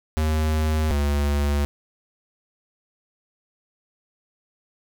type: tone pair in turn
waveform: square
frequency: 77.78 / 72.11 Hz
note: D#2 / D2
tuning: 0 / -31 cents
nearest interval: minor second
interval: 131 cents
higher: first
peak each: -20 dBFS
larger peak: neither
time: 0.17-0.91 / 0.91-1.65 s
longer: neither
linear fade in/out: 0 ms
effects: none